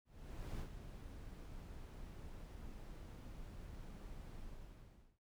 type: noise with ADSR envelope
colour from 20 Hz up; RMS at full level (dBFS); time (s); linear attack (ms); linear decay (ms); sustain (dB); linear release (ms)
brown; -43; 0.05-5.19; 540; 92; -8; 790
effects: none